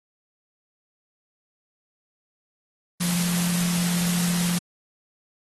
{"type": "tone in noise", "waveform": "sine", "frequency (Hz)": 174.61, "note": "F3", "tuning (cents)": 0, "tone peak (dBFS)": -23, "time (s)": [3, 4.59], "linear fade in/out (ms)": 10, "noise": "white", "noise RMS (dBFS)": -28, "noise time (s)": [3, 4.59], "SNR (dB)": 2, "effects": ["AAC 32 kbps"]}